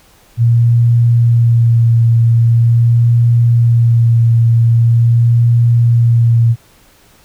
sine tone with vibrato, 117 Hz, A#2, 7 cents sharp, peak -6 dBFS, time 0.37-6.56 s, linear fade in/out 50 ms, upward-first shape sine, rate 0.43 Hz, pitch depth 18 cents each way, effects pink hiss -47 dBFS RMS until 7.24 s

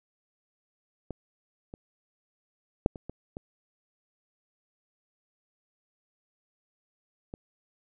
clicks, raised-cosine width 2 ms, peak -22 / -28 / -7 / -27 / -24 / -24 / -25 dBFS, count 7, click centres 1.107 / 1.739 / 2.861 / 2.958 / 3.096 / 3.369 / 7.339 s, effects none

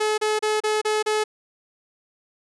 sawtooth tone bursts, 428.3 Hz, A4, 47 cents flat, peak -16 dBFS, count 6, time 0-1.24 s, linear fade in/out 10 ms, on 180 ms, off 32 ms, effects resampled to 24000 Hz

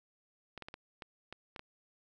clicks, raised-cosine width 0.3 ms, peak -28 dBFS, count 8, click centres 0.577 / 0.623 / 0.685 / 0.741 / 1.022 / 1.326 / 1.562 / 1.594 s, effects none

